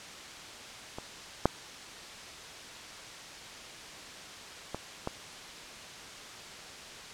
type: clicks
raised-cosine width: 1 ms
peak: -24 / -7 / -20 / -18 dBFS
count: 4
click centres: 0.985 / 1.456 / 4.746 / 5.074 s
effects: white hiss -45 dBFS RMS until 7.13 s + low-pass 6000 Hz 12 dB/octave